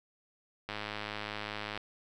click train, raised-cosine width 0.3 ms, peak -21 dBFS, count 115, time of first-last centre 0.69-1.776 s, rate 105 Hz, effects none

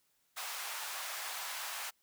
pink high-pass noise, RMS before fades -41 dBFS, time 0.36-1.91 s, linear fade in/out 20 ms, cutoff 780 Hz, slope 24 dB/octave, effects white hiss -75 dBFS RMS until 2.02 s

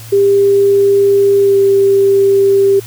sine tone with pitch glide, 398.4 to 394.1 Hz, G4 to G4, +28 to +9 cents, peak -6 dBFS, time 0.12-2.8 s, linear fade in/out 10 ms, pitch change -19 cents, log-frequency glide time 1.4-1.59 s, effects added 112 Hz sine -30 dBFS peak until 2.86 s + white hiss -35 dBFS RMS until 2.86 s

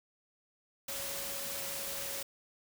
sine tone in noise, 554.4 Hz, C#5, in tune, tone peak -47 dBFS, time 0.88-2.23 s, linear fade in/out 5 ms, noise white, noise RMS -39 dBFS, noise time 0.88-2.23 s, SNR -11 dB, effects none

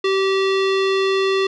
square tone with low-pass filter, 386.5 Hz, G4, 24 cents flat, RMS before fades -18 dBFS, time 0.04-1.47 s, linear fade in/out 5 ms, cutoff 3700 Hz, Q 2, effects none

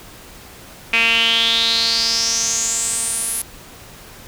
sawtooth tone with band-pass filter sweep, 228.7 Hz, A#3, 33 cents flat, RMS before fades -18 dBFS, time 0.93-3.42 s, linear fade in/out 5 ms, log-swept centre 2500 to 11000 Hz, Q 7.1, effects pink hiss -40 dBFS RMS until 4.27 s

